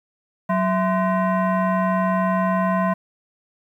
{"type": "tone with frequency modulation", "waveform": "sine", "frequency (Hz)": 186.2, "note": "F#3", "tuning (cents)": 11, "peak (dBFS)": -17, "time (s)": [0.49, 2.94], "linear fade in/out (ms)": 10, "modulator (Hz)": 849, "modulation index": 1.2, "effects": ["9-bit"]}